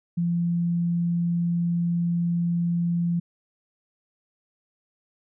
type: tone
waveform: sine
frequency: 171.6 Hz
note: F3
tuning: 30 cents flat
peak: -21 dBFS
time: 0.17-3.2 s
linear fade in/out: 10 ms
effects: none